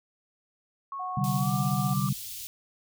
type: tone with pitch glide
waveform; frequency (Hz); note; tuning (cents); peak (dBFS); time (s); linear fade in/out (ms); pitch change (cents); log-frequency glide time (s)
sine; 1100 to 1179; C#6 to D6; -14 to +6; -33; 0.92-2.09; 2; +120; 1.36-1.51
type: tone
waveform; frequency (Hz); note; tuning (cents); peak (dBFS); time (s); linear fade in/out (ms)
sine; 737; F#5; -7; -34; 0.99-1.94; 10
type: chord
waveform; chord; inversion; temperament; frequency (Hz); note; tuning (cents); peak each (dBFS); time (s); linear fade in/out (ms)
sine; C suspended second; none; equal with one note detuned; 130.81 / 146.83 / 192.74; C3 / D3 / G3; 0 / 0 / -29; -29; 1.17-2.13; 5
type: band-stop noise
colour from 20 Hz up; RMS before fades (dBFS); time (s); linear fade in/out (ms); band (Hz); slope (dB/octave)
white; -39; 1.24-2.47; 0; 110 to 2900; 24
effects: none